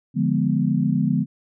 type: chord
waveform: sine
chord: D diminished seventh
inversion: none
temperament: equal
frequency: 146.83 / 174.61 / 207.7 / 246.9 Hz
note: D3 / F3 / Ab3 / Cb4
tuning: 0 / 0 / 0 / 0 cents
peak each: -23 dBFS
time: 0.14-1.26 s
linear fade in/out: 50 ms
effects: none